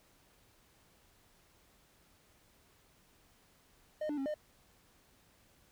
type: tone with pitch steps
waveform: triangle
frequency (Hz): 613 / 295.2 / 271.2 / 606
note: D#5 / D4 / C#4 / D#5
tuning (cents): -26 / +9 / -38 / -46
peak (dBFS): -32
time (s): 4.01-4.342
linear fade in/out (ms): 5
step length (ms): 83
effects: pink hiss -67 dBFS RMS until 5.71 s